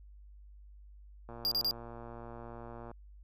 click train, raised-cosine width 1 ms, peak -33 dBFS, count 191, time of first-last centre 1.29-2.914 s, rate 117 Hz
square tone bursts, 4810 Hz, D8, 41 cents sharp, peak -29 dBFS, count 3, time 1.45-1.71 s, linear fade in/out 0 ms, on 64 ms, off 34 ms
effects added 50 Hz sine -51 dBFS peak until 3.23 s

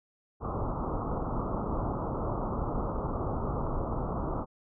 pink low-pass noise, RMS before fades -32 dBFS, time 0.4-4.46 s, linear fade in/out 50 ms, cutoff 1300 Hz, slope 96 dB/octave, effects none

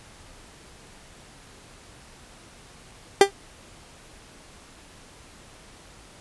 30% pulse tone with exponential decay, 396.9 Hz, G4, 22 cents sharp, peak -4 dBFS, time 3.21-3.31 s, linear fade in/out 2 ms, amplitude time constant 20 ms, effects pink hiss -49 dBFS RMS until 6.2 s + resampled to 24000 Hz

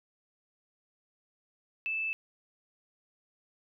sine tone, 2632 Hz, E7, 3 cents flat, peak -30 dBFS, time 1.86-2.13 s, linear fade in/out 0 ms, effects none

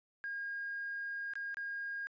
triangle tone with dropouts, 1624 Hz, G#6, 39 cents flat, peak -34 dBFS, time 0.24-2.07 s, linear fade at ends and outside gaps 0 ms, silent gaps 1.336-1.355 / 1.544-1.57 s, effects tanh soft clip ceiling -35 dBFS + resampled to 16000 Hz

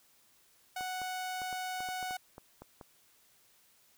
sawtooth tone, 740 Hz, F#5, in tune, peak -32 dBFS, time 0.76-2.17 s, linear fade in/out 5 ms
clicks, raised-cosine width 1 ms, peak -33 dBFS, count 11, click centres 0.809 / 1.017 / 1.418 / 1.528 / 1.805 / 1.888 / 2.028 / 2.109 / 2.381 / 2.62 / 2.812 s
effects white hiss -66 dBFS RMS until 3.97 s

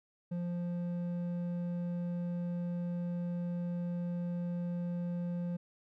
sine tone with hard clipping, 174.61 Hz, F3, in tune, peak -35 dBFS, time 0.31-5.57 s, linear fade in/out 10 ms, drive 6 dB, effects none

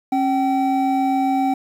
triangle tone pair together, 271.8 / 768 Hz, C#4 / G5, -34 / -36 cents, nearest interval octave + tritone, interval 1798 cents, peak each -17 dBFS, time 0.12-1.54 s, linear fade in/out 5 ms, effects 8-bit

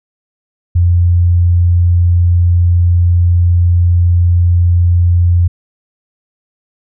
sine tone, 87.31 Hz, F2, in tune, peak -6 dBFS, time 0.75-5.48 s, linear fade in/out 10 ms, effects none

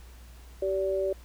sine tone pair together, 385.1 / 577 Hz, G4 / D5, -31 / -31 cents, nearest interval perfect fifth, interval 700 cents, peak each -28 dBFS, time 0.62-1.13 s, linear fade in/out 5 ms, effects added 60 Hz sine -46 dBFS peak until 1.24 s + pink hiss -56 dBFS RMS until 1.24 s

